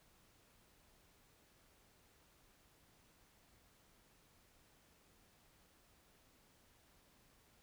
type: silence
effects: pink hiss -70 dBFS RMS until 7.62 s